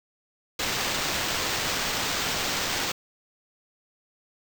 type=noise with sample-and-hold; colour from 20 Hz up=violet; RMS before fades=-28 dBFS; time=0.59-2.92 s; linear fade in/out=5 ms; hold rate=11025 Hz; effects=none